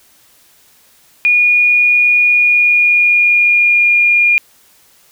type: tone with pitch glide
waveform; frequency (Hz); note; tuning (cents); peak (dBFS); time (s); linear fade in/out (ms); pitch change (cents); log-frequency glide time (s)
sine; 2443 to 2419; D#7 to D#7; -32 to -49; -7; 1.25-4.38; 0; -17; 2.25-3.9
effects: white hiss -49 dBFS RMS until 5.11 s

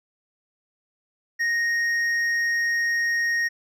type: tone with hard clipping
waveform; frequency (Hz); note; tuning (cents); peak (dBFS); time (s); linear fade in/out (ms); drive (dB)
sine; 1864.7; A#6; 0; -22; 1.39-3.49; 20; 5
effects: none

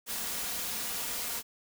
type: noise with comb filter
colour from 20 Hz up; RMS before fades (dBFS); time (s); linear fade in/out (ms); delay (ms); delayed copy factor
white; -35; 0.06-1.43; 50; 4.2; +0.5
effects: none

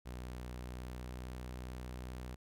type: tone with pitch glide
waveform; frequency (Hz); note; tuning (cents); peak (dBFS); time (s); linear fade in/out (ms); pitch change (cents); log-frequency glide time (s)
sawtooth; 61.74 to 62.39; B1 to B1; 0 to +18; -39; 0.05-2.36; 20; +18; 0.56-1.25
effects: none

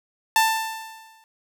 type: tone with exponential decay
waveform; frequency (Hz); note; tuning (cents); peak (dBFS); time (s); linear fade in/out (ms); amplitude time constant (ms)
sawtooth; 888; A5; +16; -10; 0.36-1.24; 1; 190
effects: none

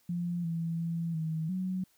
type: tone with pitch steps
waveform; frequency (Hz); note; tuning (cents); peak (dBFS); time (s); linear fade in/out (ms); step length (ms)
sine; 173.9 / 165.9 / 167.1 / 159.5 / 185.5; F3 / E3 / E3 / D#3 / F#3; -7 / +11 / +24 / +43 / +5; -30; 0.09-1.84; 5; 350
effects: white hiss -68 dBFS RMS until 1.97 s

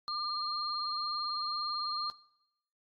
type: tone pair together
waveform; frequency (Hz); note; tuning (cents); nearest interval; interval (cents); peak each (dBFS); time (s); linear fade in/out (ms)
sine; 1200 / 4209; D6 / C8; +37 / +9; octave + minor seventh; 2172; -36 / -36; 0.08-2.1; 0
effects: noise-tail reverb RT60 0.8 s tail -19 dB re dry + AAC 48 kbps

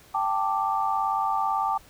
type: chord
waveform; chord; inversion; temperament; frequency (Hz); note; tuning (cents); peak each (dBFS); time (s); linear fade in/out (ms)
sine; G suspended second; none; just; 784 / 882 / 1176; G5 / A5 / D6; 0 / +4 / +2; -27; 0.14-1.78; 10
effects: pink hiss -53 dBFS RMS until 1.89 s

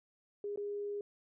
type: tone with dropouts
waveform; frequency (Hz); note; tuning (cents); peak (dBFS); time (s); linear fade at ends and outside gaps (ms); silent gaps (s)
sine; 409.1; G#4; -26; -36; 0.44-1.01; 2; 0.56-0.574
effects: none

